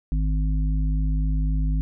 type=harmonic tone; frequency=51.91 Hz; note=G#1; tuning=in tune; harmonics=1 / 3 / 5; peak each=-20 / -28 / -34 dBFS; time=0.12-1.81 s; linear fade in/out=0 ms; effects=none